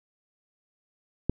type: click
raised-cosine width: 3 ms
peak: -11 dBFS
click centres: 1.296 s
effects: none